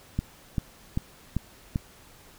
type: click train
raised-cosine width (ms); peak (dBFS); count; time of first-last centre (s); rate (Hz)
5; -13; 5; 0.19-1.759; 2.55
effects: pink hiss -53 dBFS RMS until 2.38 s